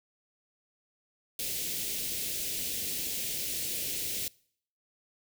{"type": "band-stop noise", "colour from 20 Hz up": "white", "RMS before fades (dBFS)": -34, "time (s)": [1.39, 4.28], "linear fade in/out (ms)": 2, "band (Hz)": [530, 2300], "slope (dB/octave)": 24, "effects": ["noise-tail reverb RT60 0.6 s tail -24 dB re dry"]}